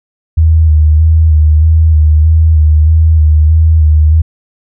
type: tone with vibrato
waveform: sine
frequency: 78.4 Hz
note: D#2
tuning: 14 cents sharp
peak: -3 dBFS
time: 0.37-4.22 s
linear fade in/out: 10 ms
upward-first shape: square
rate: 1.6 Hz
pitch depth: 34 cents each way
effects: none